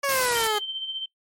15% pulse exponential sweep, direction down, 567 to 412.3 Hz, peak -16 dBFS, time 0.03-0.59 s, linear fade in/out 10 ms
white noise, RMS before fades -28 dBFS, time 0.09-0.47 s, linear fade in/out 0 ms
sine tone with tremolo, 3114 Hz, G7, 12 cents flat, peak -26 dBFS, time 0.35-1.06 s, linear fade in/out 5 ms, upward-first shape sine, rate 15 Hz, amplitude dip 55%
effects noise-tail reverb RT60 0.1 s tail -19 dB re dry + MP3 64 kbps

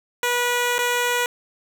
10% pulse tone with dropouts, 486.3 Hz, B4, 27 cents flat, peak -11 dBFS, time 0.23-1.26 s, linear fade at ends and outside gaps 1 ms, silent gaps 0.782-0.789 s, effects none

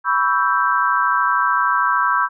sine chord, C# half-diminished seventh, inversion third, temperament equal with one note detuned, 987.8 / 1121 / 1318.5 / 1568 Hz, B5 / C#6 / E6 / G6, 0 / +19 / 0 / 0 cents, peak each -20 dBFS, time 0.04-2.29 s, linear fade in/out 50 ms, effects none

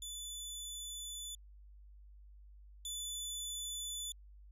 20% pulse tone pair in turn, 3486 / 3486 Hz, A7 / A7, -17 / -17 cents, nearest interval unison, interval 0 cents, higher neither, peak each -37 / -34 dBFS, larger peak second, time 0.02-1.35 / 2.85-4.12 s, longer first, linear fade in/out 2 ms, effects added 50 Hz sine -54 dBFS peak until 4.51 s

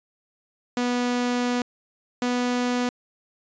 sawtooth tone pair in turn, 245 / 246.1 Hz, B3 / B3, -14 / -6 cents, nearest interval unison, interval 8 cents, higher second, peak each -18 dBFS, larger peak neither, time 0.77-1.62 / 2.22-2.89 s, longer first, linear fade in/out 2 ms, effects resampled to 16000 Hz

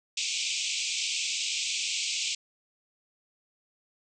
pink band-pass noise, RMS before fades -31 dBFS, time 0.17-2.35 s, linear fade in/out 5 ms, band 2300 to 8000 Hz, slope 96 dB/octave, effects none

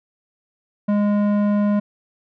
square tone with low-pass filter, 206 Hz, G#3, 14 cents flat, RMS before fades -18 dBFS, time 0.88-1.8 s, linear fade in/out 10 ms, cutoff 1000 Hz, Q 0.64, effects none

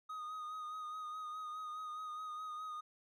triangle tone with vibrato, 1244.5 Hz, D#6, in tune, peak -40 dBFS, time 0.09-2.81 s, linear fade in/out 10 ms, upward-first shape sine, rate 4.8 Hz, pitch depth 30 cents each way, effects none

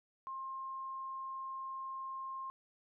sine tone, 1063 Hz, C6, 27 cents sharp, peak -40 dBFS, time 0.27-2.5 s, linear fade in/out 0 ms, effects none

